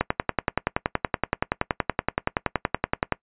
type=click train; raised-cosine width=0.5 ms; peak=-5 dBFS; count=34; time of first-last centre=0.01-3.123 s; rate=10.6 Hz; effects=noise-tail reverb RT60 0.1 s tail -21 dB re dry + resampled to 8000 Hz